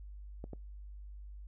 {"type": "clicks", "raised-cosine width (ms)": 2, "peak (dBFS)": -30, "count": 2, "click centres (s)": [0.441, 0.533], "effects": ["noise-tail reverb RT60 0.2 s tail -24 dB re dry", "added 50 Hz sine -45 dBFS peak until 1.47 s"]}